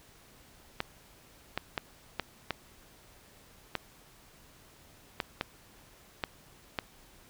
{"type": "clicks", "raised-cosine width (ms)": 0.3, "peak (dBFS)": -14, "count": 10, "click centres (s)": [0.804, 1.576, 1.778, 2.197, 2.507, 3.753, 5.202, 5.411, 6.238, 6.788], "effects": ["pink hiss -58 dBFS RMS until 7.29 s"]}